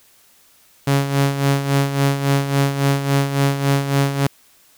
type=tone with tremolo; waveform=sawtooth; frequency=139.2 Hz; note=C#3; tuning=8 cents sharp; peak=-9 dBFS; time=0.87-4.27 s; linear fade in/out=5 ms; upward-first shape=sine; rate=3.6 Hz; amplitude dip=65%; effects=white hiss -53 dBFS RMS until 4.77 s